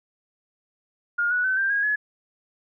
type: tone with pitch steps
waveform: sine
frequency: 1419 / 1470.7 / 1524.4 / 1579.9 / 1637.6 / 1697.3 Hz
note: F6 / F#6 / G6 / G6 / G#6 / G#6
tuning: +27 / -11 / -49 / +13 / -25 / +37 cents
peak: -20 dBFS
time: 1.18-1.96 s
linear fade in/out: 10 ms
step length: 130 ms
effects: none